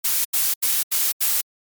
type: noise bursts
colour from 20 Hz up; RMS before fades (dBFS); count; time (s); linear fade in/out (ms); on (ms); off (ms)
blue; -20; 5; 0.04-1.414; 10; 210; 81
effects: MP3 96 kbps